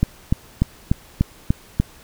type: click train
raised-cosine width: 5 ms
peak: -3 dBFS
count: 7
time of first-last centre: 0.03-1.8 s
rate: 3.39 Hz
effects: pink hiss -47 dBFS RMS until 2.03 s